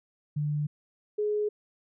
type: tone pair in turn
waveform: sine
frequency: 148.4 / 419.7 Hz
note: D3 / G#4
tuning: +18 / +18 cents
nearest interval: octave + tritone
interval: 1800 cents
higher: second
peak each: -26 / -25 dBFS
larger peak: second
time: 0.36-0.67 / 1.18-1.49 s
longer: neither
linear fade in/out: 10 ms
effects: none